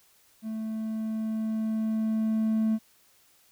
triangle tone with level ramp, 219.9 Hz, A3, 1 cent flat, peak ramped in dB -29 to -19 dBFS, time 0.42-2.79 s, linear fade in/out 50 ms, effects tanh soft clip ceiling -16 dBFS + white hiss -62 dBFS RMS until 3.51 s

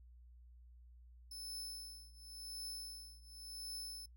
sawtooth tone with tremolo, 5260 Hz, E8, 5 cents flat, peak -40 dBFS, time 1.31-4.06 s, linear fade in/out 5 ms, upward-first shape triangle, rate 0.92 Hz, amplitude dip 95%, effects noise-tail reverb RT60 0.1 s tail -25 dB re dry + added 60 Hz sine -57 dBFS peak until 4.16 s

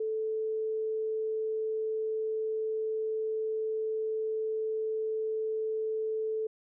sine tone, 438 Hz, A4, 8 cents flat, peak -29 dBFS, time 0-6.47 s, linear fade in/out 5 ms, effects none

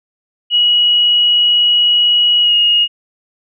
sine tone with pitch glide, 2911 to 2868 Hz, F#7 to F7, -29 to +45 cents, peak -8 dBFS, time 0.5-2.88 s, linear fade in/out 50 ms, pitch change -26 cents, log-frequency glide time 2.42-2.54 s, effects none

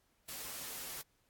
white noise with comb filter, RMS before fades -44 dBFS, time 0.28-1.02 s, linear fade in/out 10 ms, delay 10 ms, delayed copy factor -0.5, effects pink hiss -75 dBFS RMS until 1.29 s + AAC 64 kbps

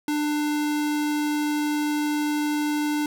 square tone, 297.9 Hz, D4, 25 cents sharp, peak -23 dBFS, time 0.08-3.06 s, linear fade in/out 2 ms, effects none

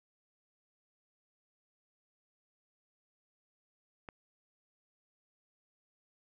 click, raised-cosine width 0.5 ms, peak -29 dBFS, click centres 4.088 s, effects none

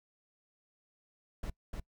brown noise with echo, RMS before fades -37 dBFS, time 1.43-1.5 s, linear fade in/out 5 ms, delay 300 ms, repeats 1, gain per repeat -2 dB, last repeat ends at 1.8 s, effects noise-tail reverb RT60 0.1 s tail -23 dB re dry

